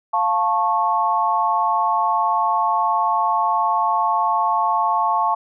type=chord; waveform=sine; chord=F augmented; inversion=none; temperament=equal with one note detuned; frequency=698.5 / 880 / 1097.3 Hz; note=F5 / A5 / C#6; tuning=0 / 0 / -18 cents; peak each=-23 / -19 / -20 dBFS; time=0.13-5.35 s; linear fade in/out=10 ms; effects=none